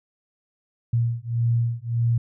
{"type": "beating tone pair", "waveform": "sine", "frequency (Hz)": [116.54, 118.24], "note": ["A#2", "A#2"], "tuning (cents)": [0, 25], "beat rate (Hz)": 1.7, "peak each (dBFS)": -23, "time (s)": [0.93, 2.18], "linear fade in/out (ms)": 5, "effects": []}